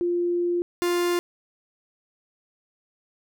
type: tone pair in turn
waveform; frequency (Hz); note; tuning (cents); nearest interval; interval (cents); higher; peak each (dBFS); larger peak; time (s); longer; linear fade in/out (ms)
sine / 45% pulse; 349.2 / 350.6; F4 / F4; 0 / +7; unison; 7; second; -21; neither; 0.01-0.62 / 0.82-1.19; first; 0
effects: none